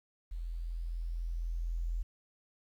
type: tone with level ramp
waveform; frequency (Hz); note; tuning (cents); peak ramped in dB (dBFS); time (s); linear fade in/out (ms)
sine; 42.05; E1; +35; -36 to -31; 0.31-2.03; 10
effects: 11-bit